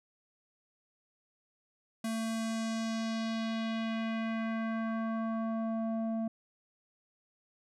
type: tone with low-pass filter sweep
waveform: square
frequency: 224.5 Hz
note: A3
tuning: 35 cents sharp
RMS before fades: -34 dBFS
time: 2.04-6.28 s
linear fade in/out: 5 ms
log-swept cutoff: 11000 to 570 Hz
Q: 1.6
effects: none